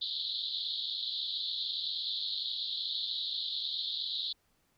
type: band-pass noise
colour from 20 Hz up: white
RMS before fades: -36 dBFS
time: 0.01-4.33 s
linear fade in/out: 10 ms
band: 3400 to 4300 Hz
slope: 96 dB/octave
effects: pink hiss -73 dBFS RMS until 4.77 s